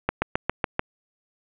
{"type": "slowing click train", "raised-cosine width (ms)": 0.5, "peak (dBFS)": -6, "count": 6, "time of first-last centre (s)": [0.09, 0.794], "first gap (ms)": 130, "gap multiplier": 1.04, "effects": ["resampled to 8000 Hz", "8-bit"]}